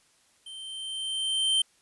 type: tone with level ramp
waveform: square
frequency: 3120 Hz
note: G7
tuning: 9 cents flat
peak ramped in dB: -41 to -21 dBFS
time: 0.46-1.62 s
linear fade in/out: 5 ms
effects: white hiss -64 dBFS RMS until 1.81 s + resampled to 24000 Hz

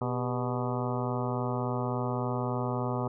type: harmonic tone with a mistuned harmonic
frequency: 123.47 Hz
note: B2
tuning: in tune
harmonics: 1 / 2 / 3 / 4 / 5 / 6 / 7 / 8 / 9 / 10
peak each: -32 / -35 / -37 / -38 / -39 / -40 / -40 / -41 / -42 / -42 dBFS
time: 0.01-3.08 s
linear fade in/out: 5 ms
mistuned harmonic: 3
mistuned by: +90 cents
effects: none

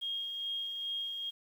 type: tone with tremolo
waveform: sine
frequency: 3249 Hz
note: G#7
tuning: 39 cents flat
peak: -33 dBFS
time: 0.01-1.31 s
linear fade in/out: 20 ms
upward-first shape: sine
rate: 2.4 Hz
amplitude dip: 35%
effects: 10-bit

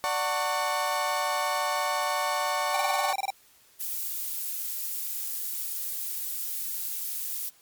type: chord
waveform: 35% pulse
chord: D major seventh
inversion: none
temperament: equal with one note detuned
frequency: 587.3 / 740 / 898.5 / 1108.7 Hz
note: D5 / F#5 / A5 / C#6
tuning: 0 / 0 / +36 / 0 cents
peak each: -31 / -30 / -30 / -28 dBFS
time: 0.04-3.13 s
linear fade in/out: 0 ms
type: tone bursts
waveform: square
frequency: 784 Hz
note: G5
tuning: in tune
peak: -26 dBFS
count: 12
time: 2.74-3.304 s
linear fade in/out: 2 ms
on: 25 ms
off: 24 ms
type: noise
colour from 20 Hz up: violet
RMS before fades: -32 dBFS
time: 3.79-7.5 s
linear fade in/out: 20 ms
effects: white hiss -59 dBFS RMS until 7.61 s + MP3 96 kbps

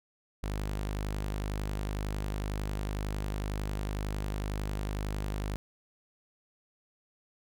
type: tone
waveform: sawtooth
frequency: 51 Hz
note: G#1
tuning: 31 cents flat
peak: -28 dBFS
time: 0.43-5.56 s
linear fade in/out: 0 ms
effects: none

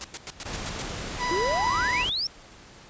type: noise bursts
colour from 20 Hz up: white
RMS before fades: -33 dBFS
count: 7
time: 0.01-0.822 s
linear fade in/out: 0 ms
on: 32 ms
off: 98 ms
type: noise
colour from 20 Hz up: pink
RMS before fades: -34 dBFS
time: 0.45-2.1 s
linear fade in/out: 10 ms
type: tone with vibrato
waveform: 30% pulse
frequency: 987.8 Hz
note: B5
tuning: in tune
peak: -23 dBFS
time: 1.18-2.06 s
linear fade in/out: 50 ms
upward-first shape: square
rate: 15 Hz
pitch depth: 12 cents each way
type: exponential sweep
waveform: sine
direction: up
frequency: 329.6 to 5588 Hz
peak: -25 dBFS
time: 1.31-2.27 s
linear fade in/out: 2 ms
effects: pink hiss -49 dBFS RMS until 2.89 s + resampled to 16000 Hz

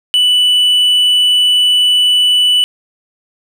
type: tone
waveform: triangle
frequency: 2972 Hz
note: F#7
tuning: 7 cents sharp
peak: -6 dBFS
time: 0.14-2.64 s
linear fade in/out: 0 ms
effects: none

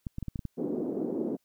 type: clicks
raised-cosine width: 5 ms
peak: -22 dBFS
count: 7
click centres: 0.068 / 0.184 / 0.227 / 0.283 / 0.358 / 0.392 / 0.453 s
type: band-pass noise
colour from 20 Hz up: white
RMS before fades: -32 dBFS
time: 0.57-1.37 s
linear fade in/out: 20 ms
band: 220 to 380 Hz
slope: 24 dB/octave
effects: white hiss -75 dBFS RMS until 1.44 s

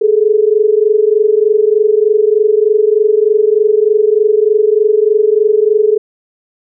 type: tone pair together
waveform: sine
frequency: 415.3 / 438.6 Hz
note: G#4 / A4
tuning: 0 / -6 cents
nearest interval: minor second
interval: 94 cents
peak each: -10 dBFS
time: 0.01-5.98 s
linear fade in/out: 10 ms
effects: none

